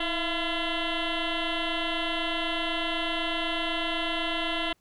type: tone with frequency modulation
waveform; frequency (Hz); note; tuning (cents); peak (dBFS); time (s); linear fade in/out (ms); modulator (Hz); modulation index
sine; 1366; F6; -39; -25; 0-4.73; 5; 338; 6.3
effects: tanh soft clip ceiling -22 dBFS + pink hiss -70 dBFS RMS until 4.8 s